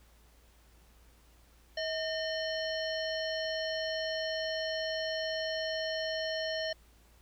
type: harmonic tone with a mistuned harmonic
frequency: 608 Hz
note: D#5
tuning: 40 cents flat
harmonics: 1 / 3 / 5 / 7 / 9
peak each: -34 / -39 / -41 / -42 / -44 dBFS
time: 1.77-6.73 s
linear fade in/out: 5 ms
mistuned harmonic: 1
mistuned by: +84 cents
effects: added 57 Hz sine -60 dBFS peak until 7.21 s + pink hiss -65 dBFS RMS until 7.21 s